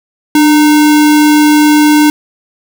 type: tone with sample-and-hold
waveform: sine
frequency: 298.7 Hz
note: D4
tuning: 29 cents sharp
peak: -3 dBFS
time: 0.35-2.1 s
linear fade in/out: 2 ms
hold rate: 1225 Hz
effects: none